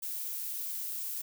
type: noise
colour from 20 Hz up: violet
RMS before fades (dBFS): -37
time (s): 0.02-1.22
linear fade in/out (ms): 10
effects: none